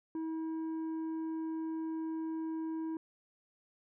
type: tone with tanh clipping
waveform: triangle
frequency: 321.3 Hz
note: E4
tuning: 44 cents flat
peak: -36 dBFS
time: 0.15-2.97 s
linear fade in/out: 2 ms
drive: 10 dB
effects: none